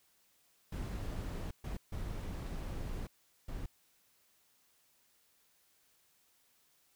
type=noise bursts at uneven times; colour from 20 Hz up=brown; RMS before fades=-40 dBFS; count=4; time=0.72-1.51 / 1.64-1.77 / 1.92-3.07 / 3.48-3.66 s; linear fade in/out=5 ms; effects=white hiss -71 dBFS RMS until 6.95 s